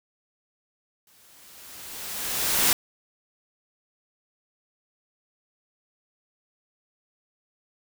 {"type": "noise with exponential growth", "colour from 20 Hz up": "white", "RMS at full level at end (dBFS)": -19, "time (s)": [1.07, 2.73], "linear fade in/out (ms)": 2, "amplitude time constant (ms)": 360, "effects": []}